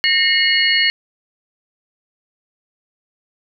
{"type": "tone cluster", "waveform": "sine", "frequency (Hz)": [1836, 2154, 2893, 4349], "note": ["A#6", "C7", "F#7", "C#8"], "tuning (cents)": [-27, 50, -40, -34], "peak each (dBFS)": -18, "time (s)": [0.04, 0.9], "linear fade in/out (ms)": 0, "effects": []}